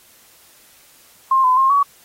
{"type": "tone with pitch steps", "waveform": "sine", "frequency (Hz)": [1061, 1016, 1066, 1130], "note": ["C6", "B5", "C6", "C#6"], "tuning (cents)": [24, 49, 32, 33], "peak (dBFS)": -11, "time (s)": [1.31, 1.83], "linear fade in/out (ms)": 5, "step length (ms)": 130, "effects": ["white hiss -50 dBFS RMS until 2.04 s", "AAC 48 kbps"]}